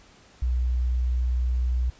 sine tone, 61.74 Hz, B1, in tune, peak -21 dBFS, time 0.42-1.9 s, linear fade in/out 5 ms, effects pink hiss -54 dBFS RMS until 1.99 s + resampled to 16000 Hz

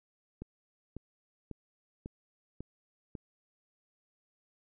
click train, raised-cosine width 3 ms, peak -28 dBFS, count 6, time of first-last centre 0.42-3.152 s, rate 1.83 Hz, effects none

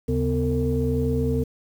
sine tone cluster, 75.4 / 137.3 / 250.5 / 453.3 Hz, D2 / C#3 / B3 / A#4, +46 / -16 / +25 / -48 cents, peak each -25 dBFS, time 0.08-1.44 s, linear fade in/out 10 ms, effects tanh soft clip ceiling -12 dBFS + 8-bit

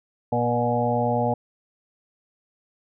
harmonic tone with a mistuned harmonic, 120 Hz, B2, 49 cents flat, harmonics 1 / 2 / 4 / 5 / 6 / 7, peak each -27 / -27 / -27 / -27 / -27 / -27 dBFS, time 0.32-1.34 s, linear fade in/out 5 ms, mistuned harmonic 6, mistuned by +23 cents, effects none

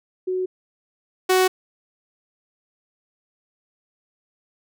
sine / sawtooth tone pair in turn, 370 / 372.1 Hz, F#4 / F#4, 0 / +10 cents, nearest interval unison, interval 10 cents, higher second, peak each -21 / -11 dBFS, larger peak second, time 0.27-0.46 / 1.29-1.48 s, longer neither, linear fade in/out 10 ms, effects none

